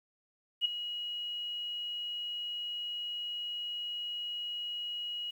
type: tone with ADSR envelope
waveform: sine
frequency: 2900 Hz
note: F#7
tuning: 35 cents flat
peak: -23 dBFS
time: 0.61-5.31 s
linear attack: 41 ms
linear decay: 10 ms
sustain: -12 dB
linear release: 10 ms
effects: 10-bit